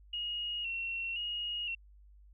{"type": "tone with vibrato", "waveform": "sine", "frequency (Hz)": 2798, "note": "F7", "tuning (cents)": 3, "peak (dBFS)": -34, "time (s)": [0.13, 1.75], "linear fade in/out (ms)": 5, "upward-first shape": "square", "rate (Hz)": 0.97, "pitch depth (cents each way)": 47, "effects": ["added 50 Hz sine -55 dBFS peak until 2.33 s"]}